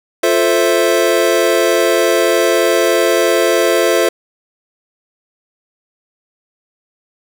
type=chord; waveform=square; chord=F major seventh; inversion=none; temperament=equal; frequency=349.2 / 440 / 523.3 / 659.3 Hz; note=F4 / A4 / C5 / E5; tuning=0 / 0 / 0 / 0 cents; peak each=-17 dBFS; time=0.23-4.09 s; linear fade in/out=5 ms; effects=none